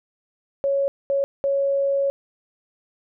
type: tone bursts at uneven times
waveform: sine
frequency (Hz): 554.4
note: C#5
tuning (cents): 0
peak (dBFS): -18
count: 3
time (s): 0.64-0.88 / 1.1-1.24 / 1.44-2.1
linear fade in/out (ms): 0
effects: none